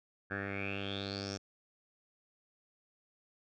10% pulse tone with low-pass filter sweep, 99 Hz, G2, 18 cents sharp, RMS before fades -39 dBFS, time 0.3-1.38 s, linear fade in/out 20 ms, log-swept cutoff 1600 to 5900 Hz, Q 9, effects none

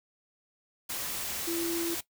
sine tone in noise, 337.1 Hz, E4, 39 cents sharp, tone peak -30 dBFS, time 1.47-1.95 s, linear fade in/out 10 ms, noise white, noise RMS -35 dBFS, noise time 0.89-2.01 s, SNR +2 dB, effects noise-tail reverb RT60 0.1 s tail -18 dB re dry

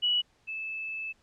sine tone pair in turn, 2936 / 2621 Hz, F#7 / E7, -14 / -11 cents, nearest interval major second, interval 197 cents, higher first, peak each -23 / -33 dBFS, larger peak first, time 0.02-0.22 / 0.47-1.13 s, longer second, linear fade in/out 20 ms, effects pink hiss -67 dBFS RMS until 1.22 s + low-pass 7000 Hz 12 dB/octave

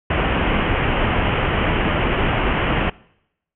pink low-pass noise, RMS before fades -19 dBFS, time 0.1-2.9 s, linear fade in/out 5 ms, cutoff 3100 Hz, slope 96 dB/octave, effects noise-tail reverb RT60 0.8 s tail -23 dB re dry

